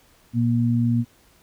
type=tone pair together; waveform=sine; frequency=118.4 / 236.8 Hz; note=A#2 / A#3; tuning=+27 / +27 cents; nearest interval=octave; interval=1200 cents; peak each=-20 dBFS; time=0.33-1.05 s; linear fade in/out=50 ms; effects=pink hiss -57 dBFS RMS until 1.42 s